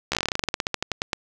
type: slowing click train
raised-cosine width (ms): 0.2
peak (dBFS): -6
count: 22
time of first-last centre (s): 0.12-1.132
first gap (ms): 14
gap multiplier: 1.11
effects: none